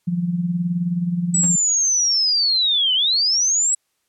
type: tone with tremolo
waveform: sine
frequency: 174.61 Hz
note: F3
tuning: in tune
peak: -16 dBFS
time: 0.07-1.56 s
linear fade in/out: 10 ms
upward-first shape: sine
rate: 19 Hz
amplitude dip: 60%
type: linear two-way sweep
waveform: sine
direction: down then up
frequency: 7902 to 2942 to 7902 Hz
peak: -15 dBFS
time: 1.34-3.75 s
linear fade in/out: 5 ms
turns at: 2.94 s
type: tone with exponential decay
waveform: sawtooth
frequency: 273.6 Hz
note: C#4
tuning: 23 cents flat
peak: -25 dBFS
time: 1.43-1.56 s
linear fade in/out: 5 ms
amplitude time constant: 27 ms
effects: white hiss -70 dBFS RMS until 4.08 s + low-pass 12000 Hz 12 dB/octave